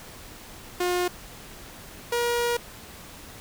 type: tone pair in turn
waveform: sawtooth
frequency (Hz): 357.3 / 476.9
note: F4 / A#4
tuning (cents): +40 / +39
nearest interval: perfect fourth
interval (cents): 499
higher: second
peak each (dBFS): -19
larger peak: neither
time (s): 0.8-1.08 / 2.12-2.57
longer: second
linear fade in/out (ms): 5
effects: pink hiss -44 dBFS RMS until 3.4 s